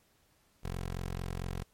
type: tone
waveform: 15% pulse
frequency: 44.45 Hz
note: F1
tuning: 31 cents sharp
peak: -29 dBFS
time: 0.63-1.64 s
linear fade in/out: 20 ms
effects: pink hiss -69 dBFS RMS until 1.73 s + MP3 64 kbps